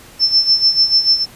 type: tone with tremolo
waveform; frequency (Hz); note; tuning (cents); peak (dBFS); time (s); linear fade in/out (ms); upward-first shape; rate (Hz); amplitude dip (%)
sine; 5320; E8; +15; -7; 0.19-1.26; 50; sine; 6.8; 75
effects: pink hiss -41 dBFS RMS until 1.35 s + resampled to 32000 Hz